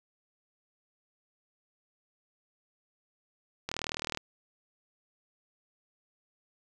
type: click train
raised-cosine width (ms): 0.2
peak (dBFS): -16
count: 20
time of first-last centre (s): 3.69-4.173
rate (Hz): 39.3
effects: none